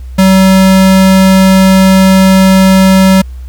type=tone; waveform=square; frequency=190 Hz; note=F#3; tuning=46 cents sharp; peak=-3 dBFS; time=0.18-3.22 s; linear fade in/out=10 ms; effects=added 63 Hz sine -21 dBFS peak until 3.48 s + pink hiss -46 dBFS RMS until 3.48 s